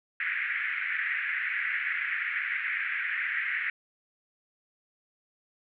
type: band-pass noise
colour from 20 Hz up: white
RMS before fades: -31 dBFS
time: 0.2-3.7 s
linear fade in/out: 2 ms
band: 1600 to 2200 Hz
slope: 48 dB/octave
effects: none